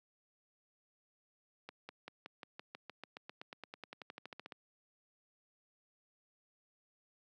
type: accelerating click train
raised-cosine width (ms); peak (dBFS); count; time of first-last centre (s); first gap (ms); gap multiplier
0.3; -30; 25; 1.69-4.522; 200; 0.95
effects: high-pass 200 Hz 12 dB/octave